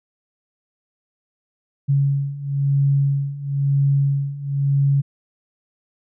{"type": "beating tone pair", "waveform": "sine", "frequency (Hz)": [139, 140], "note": ["C#3", "C#3"], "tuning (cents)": [5, 18], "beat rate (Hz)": 1, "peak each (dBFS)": [-21, -18], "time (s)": [1.88, 5.02], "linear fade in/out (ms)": 20, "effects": []}